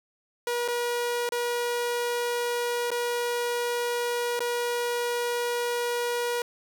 sawtooth tone with dropouts, 480.6 Hz, B4, 47 cents flat, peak -22 dBFS, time 0.47-6.42 s, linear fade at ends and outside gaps 2 ms, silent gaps 0.679-0.684 / 1.291-1.321 / 2.905-2.915 / 4.393-4.404 s, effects none

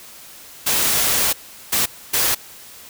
white noise bursts at uneven times, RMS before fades -18 dBFS, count 3, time 0.66-1.33 / 1.72-1.86 / 2.13-2.35 s, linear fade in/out 10 ms, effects white hiss -41 dBFS RMS until 2.89 s

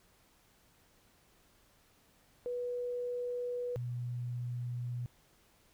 sine tone pair in turn, 489.4 / 121.96 Hz, B4 / B2, -16 / -21 cents, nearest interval 2 octaves, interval 2405 cents, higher first, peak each -34 / -35 dBFS, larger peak first, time 2.46-3.76 / 3.76-5.06 s, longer neither, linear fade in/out 0 ms, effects pink hiss -67 dBFS RMS until 5.73 s

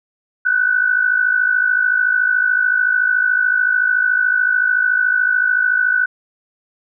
sine tone pair together, 1480 / 1533.7 Hz, F#6 / G6, 0 / -38 cents, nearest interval minor second, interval 62 cents, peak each -14 / -18 dBFS, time 0.45-6.06 s, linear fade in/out 10 ms, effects none

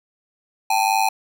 square ring-modulated tone, 830.6 Hz, G#5, in tune, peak -14 dBFS, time 0.7-1.09 s, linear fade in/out 5 ms, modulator 51.4 Hz, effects none

